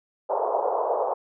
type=band-pass noise; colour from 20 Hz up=pink; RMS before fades=-25 dBFS; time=0.29-1.14 s; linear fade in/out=10 ms; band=440 to 1000 Hz; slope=48 dB/octave; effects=none